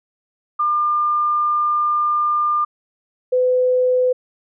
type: tone pair in turn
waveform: sine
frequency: 1200 / 504.5 Hz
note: D6 / B4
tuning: +37 / +37 cents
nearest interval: octave + minor third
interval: 1500 cents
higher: first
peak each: -15 / -13 dBFS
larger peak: second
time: 0.59-2.65 / 3.32-4.13 s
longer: first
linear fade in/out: 10 ms
effects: none